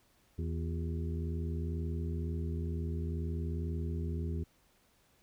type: harmonic tone with a mistuned harmonic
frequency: 82.1 Hz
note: E2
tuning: 6 cents flat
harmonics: 1 / 2 / 3 / 4 / 5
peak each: -34 / -40 / -44 / -46 / -48 dBFS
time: 0.38-4.44 s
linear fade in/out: 10 ms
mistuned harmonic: 4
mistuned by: +110 cents
effects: pink hiss -69 dBFS RMS until 5.22 s